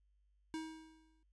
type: tone with exponential decay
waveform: square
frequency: 318.1 Hz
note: D#4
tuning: 38 cents sharp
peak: -39 dBFS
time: 0.54-1.23 s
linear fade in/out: 0 ms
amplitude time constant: 150 ms
effects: added 50 Hz sine -70 dBFS peak until 1.32 s + resampled to 22050 Hz